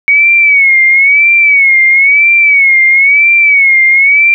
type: tone with vibrato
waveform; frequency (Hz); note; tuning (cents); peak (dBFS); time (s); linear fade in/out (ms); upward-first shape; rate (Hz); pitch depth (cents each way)
sine; 2231; C#7; +11; -3; 0.08-4.34; 0; sine; 1; 100
effects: none